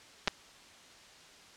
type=clicks; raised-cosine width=0.2 ms; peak=-10 dBFS; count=2; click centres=0.275 / 0.28 s; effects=white hiss -55 dBFS RMS until 1.56 s + low-pass 6000 Hz 12 dB/octave